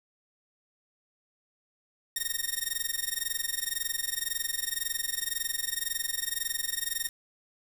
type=tone with amplitude modulation; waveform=5% pulse; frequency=1849 Hz; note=A#6; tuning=15 cents flat; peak=-16 dBFS; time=2.16-7.09 s; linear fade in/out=2 ms; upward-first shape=sine; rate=21.9 Hz; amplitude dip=90%; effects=7-bit